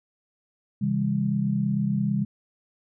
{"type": "tone cluster", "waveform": "sine", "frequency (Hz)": [134.9, 164, 201.5], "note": ["C#3", "E3", "G3"], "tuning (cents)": [-47, -9, 48], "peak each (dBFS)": [-27, -29, -24], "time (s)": [0.81, 2.25], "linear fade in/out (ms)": 10, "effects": []}